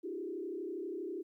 sine tone with frequency modulation, 360 Hz, F#4, 47 cents flat, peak -37 dBFS, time 0.03-1.23 s, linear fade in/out 20 ms, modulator 32.4 Hz, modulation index 1.5, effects 13-bit

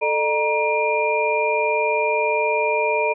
sine tone cluster, 440.8 / 603 / 945 / 2400 Hz, A4 / D5 / A#5 / D7, +3 / +46 / +23 / +37 cents, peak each -23 dBFS, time 0.01-3.14 s, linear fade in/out 20 ms, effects none

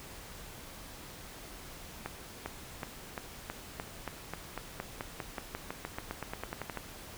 accelerating click train, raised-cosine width 0.5 ms, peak -21 dBFS, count 25, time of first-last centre 2.06-6.773 s, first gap 400 ms, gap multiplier 0.93, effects pink hiss -48 dBFS RMS until 7.17 s

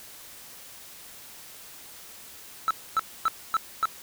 triangle tone bursts, 1318.5 Hz, E6, in tune, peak -18 dBFS, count 5, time 2.68-3.855 s, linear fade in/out 0 ms, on 27 ms, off 260 ms, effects white hiss -46 dBFS RMS until 4.02 s

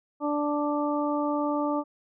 harmonic tone, 293.7 Hz, D4, in tune, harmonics 1 / 2 / 3 / 4, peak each -27 / -30 / -32 / -33 dBFS, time 0.2-1.84 s, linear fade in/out 50 ms, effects none

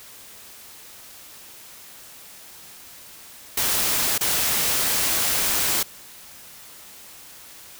white noise with dropouts, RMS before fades -22 dBFS, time 3.57-5.83 s, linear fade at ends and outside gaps 5 ms, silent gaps 4.18-4.208 s, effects white hiss -44 dBFS RMS until 7.79 s

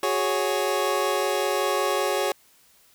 25% pulse chord, F# suspended second, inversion none, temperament equal, 370 / 415.3 / 554.4 Hz, F#4 / G#4 / C#5, 0 / 0 / 0 cents, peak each -24 / -23 / -22 dBFS, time 0.03-2.32 s, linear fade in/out 2 ms, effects white hiss -58 dBFS RMS until 2.94 s

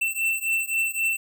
square beating tone pair, 2680 / 2683.8 Hz, E7 / E7, +28 / +30 cents, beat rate 3.8 Hz, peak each -26 / -27 dBFS, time 0.01-1.17 s, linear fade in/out 10 ms, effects none

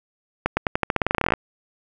accelerating click train, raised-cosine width 0.5 ms, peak -4 dBFS, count 19, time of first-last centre 0.46-1.337 s, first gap 110 ms, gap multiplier 0.89, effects none

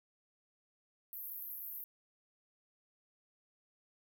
pink band-pass noise, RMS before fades -45 dBFS, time 1.13-1.84 s, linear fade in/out 0 ms, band 12000 to 16000 Hz, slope 96 dB/octave, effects none

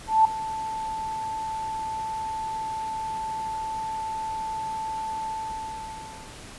sine tone with ADSR envelope, 880 Hz, A5, in tune, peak -12 dBFS, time 0.07-6.38 s, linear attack 180 ms, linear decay 4 ms, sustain -16 dB, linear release 1100 ms, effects pink hiss -43 dBFS RMS until 6.58 s + resampled to 24000 Hz

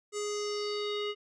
square tone with low-pass filter sweep, 415.3 Hz, G#4, in tune, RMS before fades -34 dBFS, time 0.12-1.15 s, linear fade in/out 50 ms, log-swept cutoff 7700 to 3100 Hz, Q 4.7, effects none

